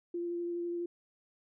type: tone with vibrato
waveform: sine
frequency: 345.6 Hz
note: F4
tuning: 18 cents flat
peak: -33 dBFS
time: 0.14-0.86 s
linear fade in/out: 5 ms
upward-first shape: sine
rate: 12 Hz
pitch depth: 11 cents each way
effects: none